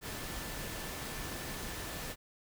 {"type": "tone in noise", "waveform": "sine", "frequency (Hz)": 1760, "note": "A6", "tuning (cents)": 0, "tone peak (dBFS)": -52, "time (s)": [0.01, 2.16], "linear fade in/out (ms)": 50, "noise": "pink", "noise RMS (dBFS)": -41, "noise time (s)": [0.01, 2.16], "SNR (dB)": -14, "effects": []}